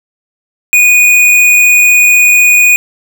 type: tone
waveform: square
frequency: 2467 Hz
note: D#7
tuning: 15 cents flat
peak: -4 dBFS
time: 0.73-2.76 s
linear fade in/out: 0 ms
effects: none